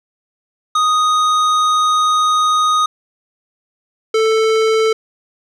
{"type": "tone pair in turn", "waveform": "square", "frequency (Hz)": [1244.5, 441.7], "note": ["D#6", "A4"], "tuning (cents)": [0, 7], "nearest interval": "octave + tritone", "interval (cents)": 1793, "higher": "first", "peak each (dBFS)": -12, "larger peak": "neither", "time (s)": [[0.75, 2.86], [4.14, 4.93]], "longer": "first", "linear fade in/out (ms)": 5, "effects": ["low-pass 6000 Hz 12 dB/octave", "9-bit"]}